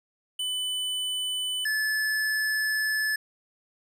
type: tone pair in turn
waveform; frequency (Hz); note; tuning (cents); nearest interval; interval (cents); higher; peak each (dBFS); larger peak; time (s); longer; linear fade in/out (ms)
square; 3000 / 1732.2; F#7 / A6; +23 / -28; minor seventh; 951; first; -28 / -25; second; 0.39-1.65 / 1.65-3.16; second; 5
effects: resampled to 32000 Hz + 10-bit